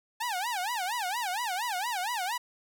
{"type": "tone with vibrato", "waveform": "sawtooth", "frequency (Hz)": 841, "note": "G#5", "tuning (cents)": 22, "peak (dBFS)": -26, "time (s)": [0.2, 2.38], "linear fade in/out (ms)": 10, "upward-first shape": "sine", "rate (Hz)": 4.3, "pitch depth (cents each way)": 280, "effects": []}